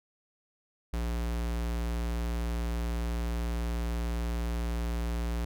square tone, 58.27 Hz, A#1, in tune, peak -30 dBFS, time 0.93-5.45 s, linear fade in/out 5 ms, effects none

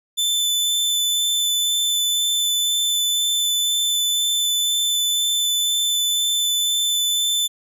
sawtooth tone with vibrato, 3520 Hz, A7, in tune, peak -15 dBFS, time 0.17-7.48 s, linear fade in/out 20 ms, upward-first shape sine, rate 2 Hz, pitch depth 8 cents each way, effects none

